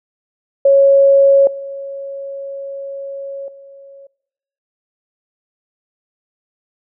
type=tone with level steps; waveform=sine; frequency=552 Hz; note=C#5; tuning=7 cents flat; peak=-6 / -24 / -36 dBFS; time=0.65-4.07 s; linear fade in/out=5 ms; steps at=1.47 / 3.48 s; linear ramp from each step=2 ms; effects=noise-tail reverb RT60 0.8 s tail -23 dB re dry